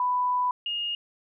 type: tone pair in turn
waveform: sine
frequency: 993 / 2848 Hz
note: B5 / F7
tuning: +9 / +33 cents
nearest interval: octave + tritone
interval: 1824 cents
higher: second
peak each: -22 / -27 dBFS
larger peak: first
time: 0-0.51 / 0.66-0.95 s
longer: first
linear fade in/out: 2 ms
effects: none